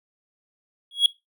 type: tone with exponential growth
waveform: triangle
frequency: 3322 Hz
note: G#7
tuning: in tune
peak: -8 dBFS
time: 0.91-1.06 s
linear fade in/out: 2 ms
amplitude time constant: 31 ms
effects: noise-tail reverb RT60 0.2 s tail -18 dB re dry